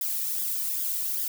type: noise with flanger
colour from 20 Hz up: violet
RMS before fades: -29 dBFS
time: 0.01-1.28 s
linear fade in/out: 2 ms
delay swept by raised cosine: 0.58 to 1.68 ms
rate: 2.5 Hz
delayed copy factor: +0.75
effects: none